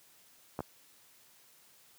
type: clicks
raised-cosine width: 1 ms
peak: -21 dBFS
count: 2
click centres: 0.591 / 0.605 s
effects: white hiss -62 dBFS RMS until 1.98 s + high-pass 80 Hz 12 dB/octave